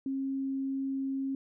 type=tone; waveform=sine; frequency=269.8 Hz; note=C#4; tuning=47 cents flat; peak=-30 dBFS; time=0.06-1.35 s; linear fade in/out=2 ms; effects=none